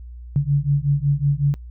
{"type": "beating tone pair", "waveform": "sine", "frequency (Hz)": [139.9, 145.3], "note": ["C#3", "D3"], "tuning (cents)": [16, -18], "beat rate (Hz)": 5.4, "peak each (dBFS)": -19, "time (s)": [0.36, 1.54], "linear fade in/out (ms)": 0, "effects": ["noise-tail reverb RT60 0.1 s tail -24 dB re dry", "added 60 Hz sine -34 dBFS peak until 1.7 s"]}